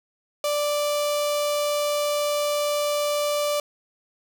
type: tone with notch filter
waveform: sawtooth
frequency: 587.3 Hz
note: D5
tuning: in tune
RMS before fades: -24 dBFS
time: 0.44-3.6 s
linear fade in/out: 2 ms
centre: 1700 Hz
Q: 1.8
effects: none